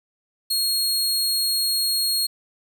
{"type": "tone", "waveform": "sawtooth", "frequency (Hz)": 4285, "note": "C8", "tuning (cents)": 40, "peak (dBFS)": -17, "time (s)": [0.5, 2.27], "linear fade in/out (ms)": 10, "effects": ["9-bit"]}